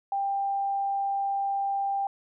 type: tone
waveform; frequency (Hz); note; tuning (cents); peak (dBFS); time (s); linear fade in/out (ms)
sine; 792; G5; +18; -25; 0.12-2.07; 2
effects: none